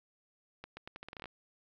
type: accelerating click train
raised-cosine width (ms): 0.3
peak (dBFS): -28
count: 12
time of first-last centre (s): 0.64-1.257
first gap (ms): 130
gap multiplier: 0.81
effects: low-pass 5000 Hz 12 dB/octave + 11-bit